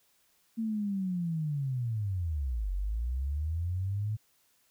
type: linear two-way sweep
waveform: sine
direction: down then up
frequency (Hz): 228.5 to 44.72 to 109.7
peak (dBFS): -29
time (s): 0.57-4.17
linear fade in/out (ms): 20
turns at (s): 2.72
effects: white hiss -69 dBFS RMS until 4.7 s